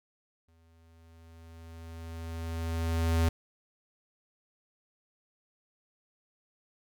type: tone with exponential growth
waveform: square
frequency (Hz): 82.41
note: E2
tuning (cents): 0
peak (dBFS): -23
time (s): 0.48-3.29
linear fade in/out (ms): 5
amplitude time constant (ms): 610
effects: none